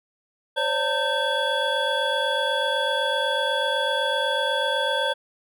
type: tone cluster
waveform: triangle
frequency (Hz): 527 / 575 / 907 / 1554 / 3381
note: C5 / D5 / A#5 / G6 / G#7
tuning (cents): +12 / -37 / -48 / -16 / +30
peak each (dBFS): -26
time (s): 0.56-5.14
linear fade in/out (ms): 20
effects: none